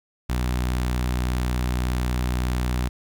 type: tone with notch filter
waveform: sawtooth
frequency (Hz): 61.74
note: B1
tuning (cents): 0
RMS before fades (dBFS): -24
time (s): 0.29-2.89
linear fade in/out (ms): 10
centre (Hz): 490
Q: 1.8
effects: 9-bit